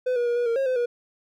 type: tone with pitch steps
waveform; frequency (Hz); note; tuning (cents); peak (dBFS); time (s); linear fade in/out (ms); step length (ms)
triangle; 505 / 481.2 / 476.8 / 482.8 / 462.7 / 540 / 512 / 480.8; B4 / B4 / A#4 / B4 / A#4 / C#5 / C5 / B4; +39 / -45 / +39 / -39 / -13 / -45 / -38 / -46; -19; 0.06-0.86; 10; 100
effects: none